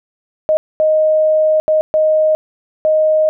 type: tone bursts at uneven times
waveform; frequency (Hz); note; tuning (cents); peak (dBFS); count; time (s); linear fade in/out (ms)
sine; 622.3; D#5; 0; -9; 5; 0.49-0.57 / 0.8-1.6 / 1.68-1.81 / 1.94-2.35 / 2.85-3.29; 0
effects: none